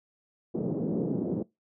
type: band-pass noise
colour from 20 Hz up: pink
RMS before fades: -30 dBFS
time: 0.54-1.43 s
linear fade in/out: 10 ms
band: 160 to 450 Hz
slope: 24 dB/octave
effects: noise-tail reverb RT60 0.2 s tail -23 dB re dry